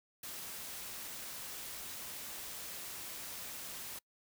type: noise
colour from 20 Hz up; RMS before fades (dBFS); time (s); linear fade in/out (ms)
white; -45; 0.23-3.99; 5
effects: noise-tail reverb RT60 0.1 s tail -25 dB re dry